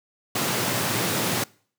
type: high-pass noise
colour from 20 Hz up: pink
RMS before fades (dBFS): -25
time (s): 0.35-1.44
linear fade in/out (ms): 5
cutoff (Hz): 100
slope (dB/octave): 96
effects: noise-tail reverb RT60 0.5 s tail -24 dB re dry